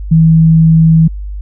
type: tone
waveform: sine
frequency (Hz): 161.6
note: E3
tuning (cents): -34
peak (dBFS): -3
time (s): 0.11-1.08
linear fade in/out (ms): 10
effects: added 50 Hz sine -19 dBFS peak until 1.41 s